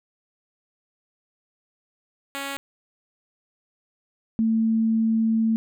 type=tone pair in turn; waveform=5% pulse / sine; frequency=277.2 / 223.7 Hz; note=C#4 / A3; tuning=0 / +29 cents; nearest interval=major third; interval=371 cents; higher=first; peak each=-18 dBFS; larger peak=neither; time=2.35-2.57 / 4.39-5.56 s; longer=second; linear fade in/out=0 ms; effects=none